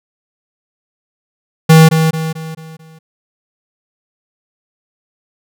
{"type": "tone with echo", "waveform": "square", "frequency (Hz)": 160, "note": "D#3", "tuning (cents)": 49, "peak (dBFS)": -3, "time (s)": [1.69, 1.89], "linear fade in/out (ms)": 10, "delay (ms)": 220, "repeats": 5, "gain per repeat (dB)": -7, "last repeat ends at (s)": 2.99, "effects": []}